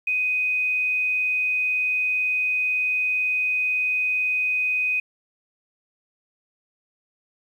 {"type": "tone", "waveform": "sine", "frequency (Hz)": 2501, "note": "D#7", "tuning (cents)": 8, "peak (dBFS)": -20, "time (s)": [0.07, 5], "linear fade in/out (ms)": 5, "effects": ["9-bit"]}